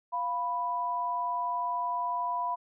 sine tone pair together, 698.5 / 987.8 Hz, F5 / B5, 0 / 0 cents, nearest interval tritone, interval 600 cents, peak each -35 / -29 dBFS, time 0.12-2.56 s, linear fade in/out 20 ms, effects none

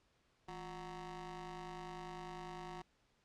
20% pulse ring-modulated tone, 190 Hz, F#3, 46 cents sharp, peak -38 dBFS, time 0.48-2.82 s, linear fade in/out 5 ms, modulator 545 Hz, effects pink hiss -75 dBFS RMS until 3.24 s + low-pass 6000 Hz 12 dB/octave

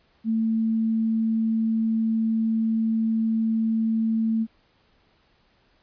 sine tone, 223.4 Hz, A3, 27 cents sharp, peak -20 dBFS, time 0.24-4.47 s, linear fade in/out 50 ms, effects pink hiss -63 dBFS RMS until 5.82 s + resampled to 11025 Hz

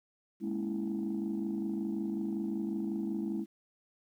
sine chord, A# half-diminished seventh, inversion third, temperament equal, 207.7 / 233.1 / 277.2 / 329.6 Hz, G#3 / A#3 / C#4 / E4, 0 / 0 / 0 / 0 cents, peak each -34 / -40 / -40 / -35 dBFS, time 0.4-3.46 s, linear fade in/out 50 ms, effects tanh soft clip ceiling -26 dBFS + 11-bit

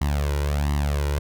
sawtooth tone with flanger, 72.3 Hz, D2, 27 cents flat, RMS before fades -23 dBFS, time 0.01-1.19 s, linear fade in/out 5 ms, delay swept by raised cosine 1 to 2.1 ms, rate 1.4 Hz, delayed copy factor +0.8, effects none

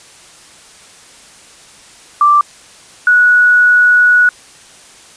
sine tone pair in turn, 1174.7 / 1466.2 Hz, D6 / F#6, 0 / -16 cents, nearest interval major third, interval 384 cents, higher second, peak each -5 dBFS, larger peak neither, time 2.21-2.41 / 3.07-4.29 s, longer second, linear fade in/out 2 ms, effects white hiss -40 dBFS RMS until 5.16 s + resampled to 22050 Hz

